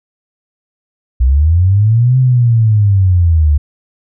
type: linear two-way sweep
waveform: sine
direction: up then down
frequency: 59.3 to 130.81 to 71.5 Hz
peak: -6 dBFS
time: 1.2-3.58 s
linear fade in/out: 10 ms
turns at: 2.18 s
effects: none